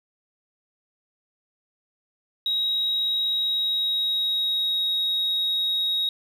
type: tone with pitch glide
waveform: sine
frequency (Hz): 3811 to 3782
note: A#7 to A#7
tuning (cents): +38 to +24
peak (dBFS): -20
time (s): 2.46-6.09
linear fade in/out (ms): 2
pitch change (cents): -14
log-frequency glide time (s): 3.33-4.87
effects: tanh soft clip ceiling -18 dBFS + 9-bit